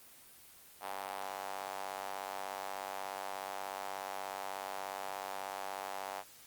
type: tone with high-pass filter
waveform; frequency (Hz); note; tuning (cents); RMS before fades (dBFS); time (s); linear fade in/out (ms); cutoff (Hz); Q
square; 48.31; G1; -25; -42; 0.8-6.24; 50; 770; 2.8
effects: white hiss -57 dBFS RMS until 6.46 s + Opus 24 kbps